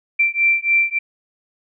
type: beating tone pair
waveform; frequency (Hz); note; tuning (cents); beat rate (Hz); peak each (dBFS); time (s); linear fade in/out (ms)
sine; 2349 / 2352.5; D7 / D7; 0 / +2; 3.5; -17; 0.19-0.99; 10
effects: none